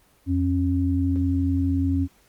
sine tone pair together, 86.9 / 272.3 Hz, F2 / C#4, -8 / -31 cents, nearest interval octave + minor sixth, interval 1977 cents, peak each -22 / -22 dBFS, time 0.26-2.08 s, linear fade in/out 50 ms, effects pink hiss -59 dBFS RMS until 2.28 s + Opus 24 kbps

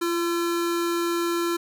square tone pair together, 342.5 / 1350 Hz, F4 / E6, -34 / +41 cents, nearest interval 2 octaves, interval 2375 cents, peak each -24 / -32 dBFS, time 0.01-1.57 s, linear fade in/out 10 ms, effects none

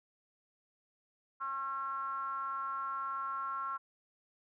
triangle ring-modulated tone, 139.2 Hz, C#3, 8 cents sharp, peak -30 dBFS, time 1.4-3.78 s, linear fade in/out 20 ms, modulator 1220 Hz, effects none

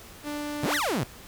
sawtooth tone, 294.5 Hz, D4, 5 cents sharp, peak -27 dBFS, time 0.23-0.81 s, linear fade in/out 50 ms
sawtooth exponential two-way sweep, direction up then down, 103.83 to 2093 to 103.83 Hz, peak -21 dBFS, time 0.63-1.04 s, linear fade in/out 5 ms, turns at 0.75 s
effects pink hiss -47 dBFS RMS until 1.27 s

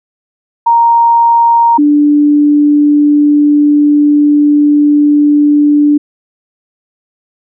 sine tone pair in turn, 932.3 / 293.7 Hz, A#5 / D4, 0 / 0 cents, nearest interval octave + minor sixth, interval 2000 cents, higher first, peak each -4 dBFS, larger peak neither, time 0.66-1.78 / 1.78-5.98 s, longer second, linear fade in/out 10 ms, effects none

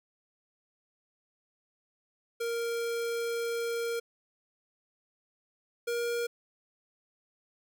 square tone pair in turn, 466.2 / 472.7 Hz, A#4 / A#4, 0 / +24 cents, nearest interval unison, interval 24 cents, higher second, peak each -31 / -30 dBFS, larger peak second, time 2.4-4 / 5.87-6.27 s, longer first, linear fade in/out 10 ms, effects none

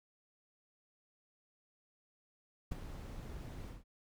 brown noise with ADSR envelope, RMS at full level -37 dBFS, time 2.71-3.84 s, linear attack 10 ms, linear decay 16 ms, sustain -9 dB, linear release 160 ms, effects none

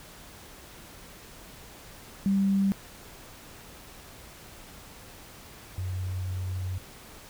sine tone pair in turn, 196 / 92.5 Hz, G3 / F#2, 0 / 0 cents, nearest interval octave + minor second, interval 1300 cents, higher first, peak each -21 / -29 dBFS, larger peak first, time 2.26-2.72 / 5.78-6.78 s, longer second, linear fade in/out 0 ms, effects pink hiss -48 dBFS RMS until 7.29 s

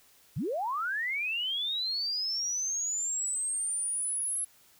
sine linear sweep, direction up, 97.6 to 11020 Hz, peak -29 dBFS, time 0.36-4.45 s, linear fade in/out 10 ms, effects white hiss -61 dBFS RMS until 4.79 s

